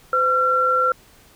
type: tone pair together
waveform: sine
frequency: 509.4 / 1363 Hz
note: C5 / F6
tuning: -46 / -43 cents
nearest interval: octave + perfect fourth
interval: 1703 cents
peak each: -22 / -16 dBFS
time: 0.13-0.92 s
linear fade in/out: 2 ms
effects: pink hiss -51 dBFS RMS until 1.35 s